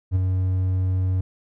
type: tone with ADSR envelope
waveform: triangle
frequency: 93 Hz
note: F#2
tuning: 9 cents sharp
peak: -13 dBFS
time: 0.11-1.21 s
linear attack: 45 ms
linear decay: 18 ms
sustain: -4 dB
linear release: 6 ms
effects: none